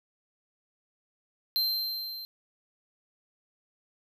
square tone with level ramp, 4133 Hz, C8, 22 cents flat, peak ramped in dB -24 to -39 dBFS, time 1.56-2.25 s, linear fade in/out 0 ms, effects none

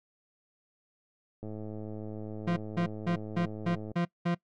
click train, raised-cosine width 2 ms, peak -28 dBFS, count 267, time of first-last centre 1.43-3.916 s, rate 107 Hz
40% pulse tone bursts, 172.8 Hz, F3, 18 cents flat, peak -25 dBFS, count 7, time 2.47-4.349 s, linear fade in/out 10 ms, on 97 ms, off 200 ms
effects noise-tail reverb RT60 0.1 s tail -22 dB re dry + low-pass 3000 Hz 12 dB/octave

